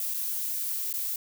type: noise with dropouts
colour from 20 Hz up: violet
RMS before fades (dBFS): -31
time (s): 0-1.16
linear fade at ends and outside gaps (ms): 2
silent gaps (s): 0.139-0.143 / 0.929-0.938
effects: none